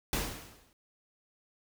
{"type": "noise with exponential decay", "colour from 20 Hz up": "pink", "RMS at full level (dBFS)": -29, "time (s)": [0.13, 0.73], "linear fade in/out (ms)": 1, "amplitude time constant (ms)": 130, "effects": []}